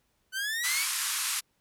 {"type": "exponential sweep", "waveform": "sawtooth", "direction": "up", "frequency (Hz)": [1500, 2349], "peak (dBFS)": -26, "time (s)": [0.32, 0.87], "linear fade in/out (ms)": 50}
{"type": "band-pass noise", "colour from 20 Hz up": "white", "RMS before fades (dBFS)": -31, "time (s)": [0.63, 1.41], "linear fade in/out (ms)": 20, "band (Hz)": [1000, 12000], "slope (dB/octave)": 48}
{"effects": ["pink hiss -73 dBFS RMS until 1.6 s"]}